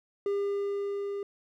triangle tone with level ramp, 401.8 Hz, G4, 43 cents sharp, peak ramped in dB -24 to -30 dBFS, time 0.26-1.23 s, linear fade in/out 2 ms, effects none

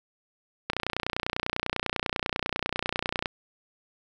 click train, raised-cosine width 0.3 ms, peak -11 dBFS, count 78, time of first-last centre 0.7-3.258 s, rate 30.1 Hz, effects none

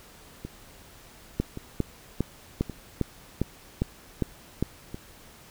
two click trains, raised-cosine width 3 ms, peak -22 / -11 dBFS, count 5 / 9, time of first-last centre 0.45-4.944 / 1.4-4.626 s, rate 0.89 / 2.48 Hz, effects pink hiss -51 dBFS RMS until 5.5 s

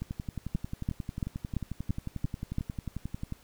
two click trains, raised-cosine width 5 ms, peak -22 / -17 dBFS, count 38 / 7, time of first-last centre 0.02-3.324 / 0.55-2.584 s, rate 11.2 / 2.95 Hz, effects pink hiss -59 dBFS RMS until 3.43 s

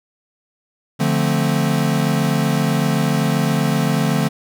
square chord, D minor seventh, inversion none, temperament equal, 146.83 / 174.61 / 220 / 261.6 Hz, D3 / F3 / A3 / C4, 0 / 0 / 0 / 0 cents, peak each -20 / -22 / -22 / -25 dBFS, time 0.99-4.29 s, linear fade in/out 20 ms, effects none

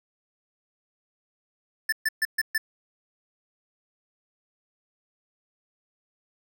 square tone bursts, 1760 Hz, A6, in tune, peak -22 dBFS, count 5, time 1.89-2.58 s, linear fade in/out 5 ms, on 34 ms, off 130 ms, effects none

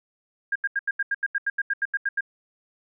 sine tone bursts, 1616 Hz, G#6, 48 cents flat, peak -21 dBFS, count 15, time 0.52-2.208 s, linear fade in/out 5 ms, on 36 ms, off 82 ms, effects none

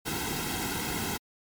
pink noise with comb filter, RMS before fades -32 dBFS, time 0.05-1.18 s, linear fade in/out 20 ms, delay 1.7 ms, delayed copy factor -0.9, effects MP3 96 kbps

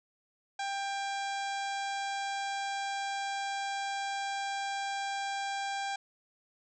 harmonic tone with a mistuned harmonic, 792 Hz, G5, 18 cents sharp, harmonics 1 / 2 / 3 / 4 / 5 / 6 / 7 / 8 / 9 / 10, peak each -34 / -40 / -44 / -46 / -48 / -50 / -51 / -52 / -53 / -54 dBFS, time 0.59-5.96 s, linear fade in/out 5 ms, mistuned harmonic 4, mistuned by +58 cents, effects none

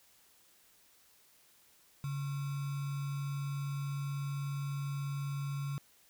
sine tone with sample-and-hold, 140.6 Hz, C#3, 25 cents sharp, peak -34 dBFS, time 2.04-5.78 s, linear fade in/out 0 ms, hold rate 1225 Hz, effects white hiss -65 dBFS RMS until 6.09 s

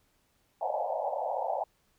white band-pass noise, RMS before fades -32 dBFS, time 0.61-1.64 s, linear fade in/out 5 ms, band 520 to 890 Hz, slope 96 dB/octave, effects pink hiss -71 dBFS RMS until 1.98 s

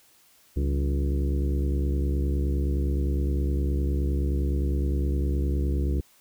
harmonic tone with a mistuned harmonic, 69.7 Hz, C#2, 10 cents sharp, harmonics 1 / 2 / 3 / 4 / 5 / 6 / 7, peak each -23 / -33 / -36 / -35 / -35 / -41 / -44 dBFS, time 0.56-6.01 s, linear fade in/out 10 ms, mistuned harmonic 3, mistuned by -140 cents, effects white hiss -59 dBFS RMS until 6.2 s

